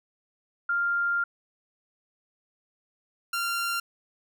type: tone pair in turn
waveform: sine / sawtooth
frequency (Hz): 1396.9 / 1384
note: F6 / F6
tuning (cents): 0 / -16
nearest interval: unison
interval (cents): 16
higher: first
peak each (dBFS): -23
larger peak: neither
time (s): 0.69-1.24 / 3.33-3.8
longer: first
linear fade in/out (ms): 5
effects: none